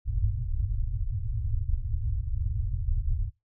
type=low-pass noise; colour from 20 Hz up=pink; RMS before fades=-28 dBFS; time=0.05-3.31 s; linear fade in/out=50 ms; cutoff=120 Hz; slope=96 dB/octave; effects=noise-tail reverb RT60 0.2 s tail -21 dB re dry